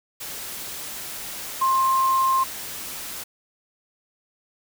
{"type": "tone in noise", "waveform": "sine", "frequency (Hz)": 1057, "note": "C6", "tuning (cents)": 17, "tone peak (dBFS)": -17, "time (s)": [1.61, 2.44], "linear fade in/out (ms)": 10, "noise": "white", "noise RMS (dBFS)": -34, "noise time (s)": [0.2, 3.24], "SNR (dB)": 14, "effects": []}